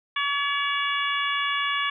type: harmonic tone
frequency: 568 Hz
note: C#5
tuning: 42 cents sharp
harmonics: 2 / 3 / 4 / 5 / 6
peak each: -27 / -29 / -30 / -31 / -32 dBFS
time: 0.16-1.9 s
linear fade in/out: 5 ms
effects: none